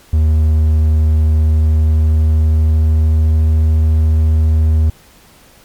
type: tone with pitch glide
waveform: triangle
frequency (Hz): 77.78 to 78.59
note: D#2 to D#2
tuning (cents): 0 to +18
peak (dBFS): -6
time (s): 0.13-4.9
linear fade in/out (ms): 5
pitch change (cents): +18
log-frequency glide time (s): 1.14-3.64
effects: pink hiss -45 dBFS RMS until 5.64 s + MP3 96 kbps